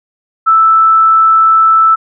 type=tone; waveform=sine; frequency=1318.5 Hz; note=E6; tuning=in tune; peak=-4 dBFS; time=0.46-1.96 s; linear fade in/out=20 ms; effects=none